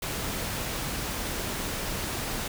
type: noise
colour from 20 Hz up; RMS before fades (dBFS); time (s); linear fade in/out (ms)
pink; -32; 0.02-2.48; 5
effects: none